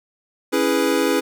square chord, C# minor seventh, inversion none, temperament equal, 277.2 / 329.6 / 415.3 / 493.9 Hz, C#4 / E4 / G#4 / B4, 0 / 0 / 0 / 0 cents, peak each -23 dBFS, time 0.52-1.21 s, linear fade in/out 20 ms, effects none

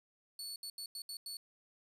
sawtooth tone bursts at uneven times, 4435 Hz, C#8, in tune, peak -39 dBFS, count 6, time 0.39-0.56 / 0.63-0.7 / 0.78-0.86 / 0.95-1.02 / 1.09-1.17 / 1.26-1.37 s, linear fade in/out 2 ms, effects resampled to 32000 Hz + 11-bit

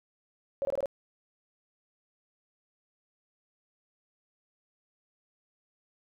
sine tone bursts, 554 Hz, C#5, 1 cent flat, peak -27 dBFS, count 5, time 0.62-0.858 s, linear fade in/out 0 ms, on 30 ms, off 22 ms, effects none

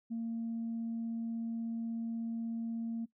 sine tone, 229.1 Hz, A#3, 30 cents flat, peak -33 dBFS, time 0.1-3.06 s, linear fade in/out 20 ms, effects noise-tail reverb RT60 0.1 s tail -19 dB re dry + tanh soft clip ceiling -31 dBFS

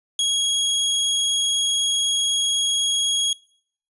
sawtooth tone, 3308 Hz, G#7, 8 cents flat, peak -15 dBFS, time 0.19-3.33 s, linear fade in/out 2 ms, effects noise-tail reverb RT60 0.6 s tail -25 dB re dry + resampled to 24000 Hz

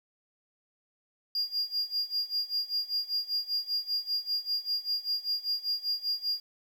triangle tone with tremolo, 4818 Hz, D8, 43 cents sharp, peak -24 dBFS, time 1.35-6.4 s, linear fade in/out 2 ms, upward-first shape sine, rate 5.1 Hz, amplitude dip 90%, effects tanh soft clip ceiling -20 dBFS + 10-bit

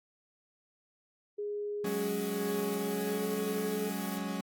sine tone with pitch glide, 413.5 to 427.3 Hz, G#4 to G#4, -8 to +49 cents, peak -33 dBFS, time 1.38-3.9 s, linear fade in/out 10 ms, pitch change +57 cents, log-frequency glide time 2.87-3.28 s
40% pulse chord, F# suspended second, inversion none, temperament equal, 185 / 207.7 / 277.2 Hz, F#3 / G#3 / C#4, 0 / 0 / 0 cents, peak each -37 / -37 / -39 dBFS, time 1.84-4.41 s, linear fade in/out 5 ms
blue noise, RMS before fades -45 dBFS, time 1.86-4.18 s, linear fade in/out 5 ms
effects AAC 64 kbps

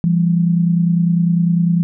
sine tone pair together, 170 / 199.99 Hz, F3 / G3, -46 / +35 cents, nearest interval minor third, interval 281 cents, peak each -12 / -20 dBFS, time 0.04-1.83 s, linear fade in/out 0 ms, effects none

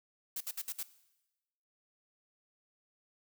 blue noise bursts, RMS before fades -38 dBFS, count 5, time 0.36-0.83 s, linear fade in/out 5 ms, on 46 ms, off 60 ms, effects noise-tail reverb RT60 1.0 s tail -17 dB re dry

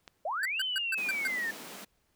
click, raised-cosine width 0.2 ms, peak -28 dBFS, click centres 0.078 s
sine linear two-way sweep, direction up then down, 554.4 to 3102 to 1762 Hz, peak -30 dBFS, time 0.25-1.51 s, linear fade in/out 5 ms, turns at 0.63 s
square tone bursts, 1545 Hz, G6, 26 cents flat, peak -30 dBFS, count 6, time 0.43-1.274 s, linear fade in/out 2 ms, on 24 ms, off 140 ms
pink high-pass noise, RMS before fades -45 dBFS, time 0.97-1.85 s, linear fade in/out 10 ms, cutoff 180 Hz, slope 48 dB/octave
effects pink hiss -73 dBFS RMS until 2.15 s

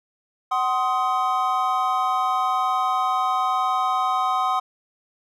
triangle chord, C diminished, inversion second, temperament just, 753.5 / 1046.5 / 1255.8 Hz, Gb5 / C6 / Eb6, +31 / 0 / +16 cents, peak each -22 dBFS, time 0.51-4.6 s, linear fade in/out 10 ms, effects none

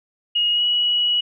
sine tone with pitch glide, 2878 to 2922 Hz, F#7 to F#7, -49 to -22 cents, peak -16 dBFS, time 0.35-1.21 s, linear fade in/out 10 ms, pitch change +27 cents, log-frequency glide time 0.53-0.62 s, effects none

